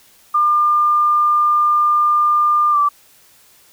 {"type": "tone with pitch glide", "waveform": "sine", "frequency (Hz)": [1200, 1163.1], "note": ["D6", "D6"], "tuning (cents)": [37, -17], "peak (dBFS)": -11, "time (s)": [0.34, 2.89], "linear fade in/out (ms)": 10, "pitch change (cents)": -54, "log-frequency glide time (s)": [2.71, 2.78], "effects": ["white hiss -50 dBFS RMS until 3.72 s"]}